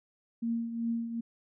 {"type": "tone with tremolo", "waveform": "sine", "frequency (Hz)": 231.4, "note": "A#3", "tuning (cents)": -13, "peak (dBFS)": -27, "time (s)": [0.42, 1.21], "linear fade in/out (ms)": 10, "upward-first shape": "triangle", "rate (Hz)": 2.6, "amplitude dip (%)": 65, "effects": []}